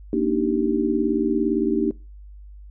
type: chord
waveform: sine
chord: Eb major seventh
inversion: second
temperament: just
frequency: 233.3 / 291.7 / 311.1 / 388.9 Hz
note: Bb3 / D4 / Eb4 / G4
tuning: +2 / -12 / 0 / -14 cents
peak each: -24 dBFS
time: 0.13-1.91 s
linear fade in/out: 2 ms
effects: noise-tail reverb RT60 0.3 s tail -23 dB re dry + added 50 Hz sine -39 dBFS peak until 2.7 s